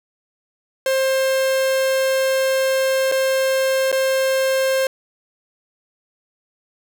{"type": "tone with dropouts", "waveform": "45% pulse", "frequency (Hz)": 530, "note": "C5", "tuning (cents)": 22, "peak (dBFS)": -16, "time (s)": [0.86, 4.87], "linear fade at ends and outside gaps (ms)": 2, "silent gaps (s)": [[3.116, 3.121], [3.917, 3.926]], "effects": []}